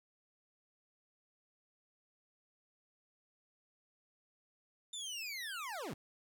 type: linear sweep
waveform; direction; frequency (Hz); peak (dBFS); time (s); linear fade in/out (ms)
25% pulse; down; 3630 to 94.9; -37; 4.93-5.94; 5
effects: none